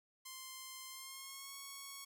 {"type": "tone with pitch glide", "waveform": "5% pulse", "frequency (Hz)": [1046.5, 1106.2], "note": ["C6", "C#6"], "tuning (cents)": [0, -4], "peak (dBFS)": -36, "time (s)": [0.25, 2.05], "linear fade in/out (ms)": 10, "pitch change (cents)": 96, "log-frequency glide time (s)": [0.89, 1.55], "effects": []}